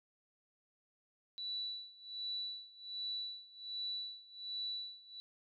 sine tone with tremolo, 3951 Hz, B7, in tune, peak -37 dBFS, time 1.38-5.2 s, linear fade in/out 0 ms, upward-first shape sine, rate 1.3 Hz, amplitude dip 90%, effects none

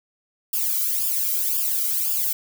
violet noise with flanger, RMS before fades -23 dBFS, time 0.53-2.33 s, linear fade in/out 5 ms, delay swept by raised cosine 0.49 to 1.15 ms, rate 1.9 Hz, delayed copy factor -0.9, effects none

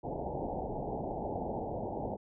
white low-pass noise, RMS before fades -37 dBFS, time 0.03-2.17 s, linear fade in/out 20 ms, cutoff 870 Hz, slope 96 dB/octave, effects none

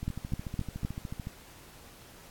two click trains, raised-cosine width 5 ms, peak -18 / -24 dBFS, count 4 / 18, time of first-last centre 0.08-0.849 / 0.03-1.271 s, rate 3.9 / 13.7 Hz, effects pink hiss -53 dBFS RMS until 2.3 s + AAC 64 kbps

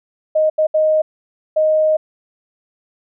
sine tone bursts at uneven times, 622.3 Hz, D#5, in tune, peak -11 dBFS, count 4, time 0.35-0.5 / 0.58-0.67 / 0.74-1.02 / 1.56-1.97 s, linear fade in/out 10 ms, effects none

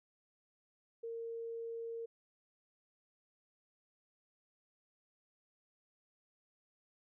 sine tone, 460 Hz, A#4, 23 cents flat, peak -40 dBFS, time 1.03-2.06 s, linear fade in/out 10 ms, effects none

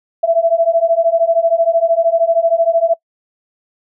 sine beating tone pair, 659.3 / 672.3 Hz, E5 / E5, 0 / +34 cents, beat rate 13 Hz, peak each -13 dBFS, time 0.23-2.94 s, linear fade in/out 10 ms, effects noise-tail reverb RT60 0.1 s tail -24 dB re dry

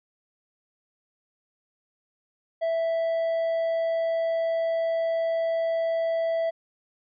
triangle tone, 659.3 Hz, E5, in tune, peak -21 dBFS, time 2.61-6.51 s, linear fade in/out 20 ms, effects resampled to 11025 Hz

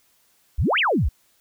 sine exponential two-way sweep, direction up then down, 45.83 to 3300 to 45.83 Hz, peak -17 dBFS, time 0.58-1.09 s, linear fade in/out 10 ms, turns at 0.79 s, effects white hiss -62 dBFS RMS until 1.4 s

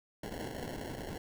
white noise with sample-and-hold, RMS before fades -41 dBFS, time 0.23-1.18 s, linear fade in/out 5 ms, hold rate 1225 Hz, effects none

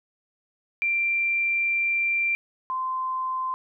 sine tone pair in turn, 2363 / 1036.3 Hz, D7 / C6, +10 / -17 cents, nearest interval octave + major second, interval 1427 cents, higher first, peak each -21 / -25 dBFS, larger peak first, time 0.82-2.35 / 2.7-3.54 s, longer first, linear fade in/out 0 ms, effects none

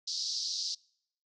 white band-pass noise, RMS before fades -35 dBFS, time 0.07-0.75 s, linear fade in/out 10 ms, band 4200 to 5500 Hz, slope 48 dB/octave, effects noise-tail reverb RT60 0.7 s tail -26 dB re dry

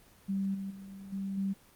sine tone with level steps, 194.9 Hz, G3, 10 cents flat, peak -29 / -35 / -43 / -33 / -29 dBFS, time 0.28-1.54 s, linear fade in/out 20 ms, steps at 0.54 / 0.7 / 1.12 / 1.37 s, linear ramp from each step 10 ms, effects pink hiss -60 dBFS RMS until 1.75 s + Opus 24 kbps

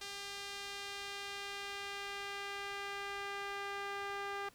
sawtooth tone with band-pass filter sweep, 400 Hz, G4, 35 cents sharp, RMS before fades -43 dBFS, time 0.01-4.49 s, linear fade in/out 5 ms, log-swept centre 4300 to 1400 Hz, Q 0.91, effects pink hiss -64 dBFS RMS until 4.54 s

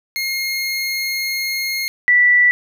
25% pulse / sine tone pair in turn, 2144 / 1963.6 Hz, C7 / B6, +42 / -10 cents, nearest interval major second, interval 152 cents, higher first, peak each -16 / -9 dBFS, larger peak second, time 0.16-1.88 / 2.08-2.51 s, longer first, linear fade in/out 0 ms, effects none

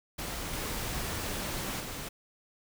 pink noise with level steps, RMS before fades -37 / -35 / -39 dBFS, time 0.18-2.09 s, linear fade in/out 10 ms, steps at 0.53 / 1.8 s, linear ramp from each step 5 ms, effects none

